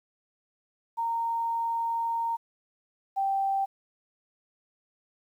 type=tone pair in turn; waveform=sine; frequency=923 / 782 Hz; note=A#5 / G5; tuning=-17 / -4 cents; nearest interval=minor third; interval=287 cents; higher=first; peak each=-26 / -24 dBFS; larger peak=second; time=0.97-2.37 / 3.16-3.66 s; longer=first; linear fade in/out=20 ms; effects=10-bit